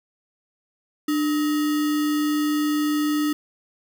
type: tone with sample-and-hold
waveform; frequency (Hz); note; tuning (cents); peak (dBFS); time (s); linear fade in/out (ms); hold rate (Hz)
sine; 298.8; D4; +30; -19; 1.08-3.33; 5; 1575
effects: none